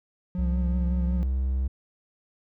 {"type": "tone with vibrato", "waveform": "triangle", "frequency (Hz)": 178.1, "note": "F3", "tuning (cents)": 34, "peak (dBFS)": -26, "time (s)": [0.35, 1.23], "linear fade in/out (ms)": 0, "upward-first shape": "triangle", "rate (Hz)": 5.4, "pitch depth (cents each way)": 42}
{"type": "tone", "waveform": "triangle", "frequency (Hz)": 65.41, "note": "C2", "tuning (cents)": 0, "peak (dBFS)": -21, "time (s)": [0.38, 1.68], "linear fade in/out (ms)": 10}
{"effects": []}